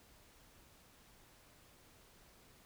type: silence
effects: pink hiss -64 dBFS RMS until 2.65 s